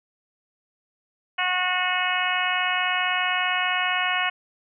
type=harmonic tone; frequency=364.7 Hz; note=F#4; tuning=25 cents flat; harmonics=2 / 3 / 4 / 5 / 6 / 7 / 8; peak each=-29 / -29 / -29 / -29 / -29 / -29 / -29 dBFS; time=1.38-4.3 s; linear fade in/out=10 ms; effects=none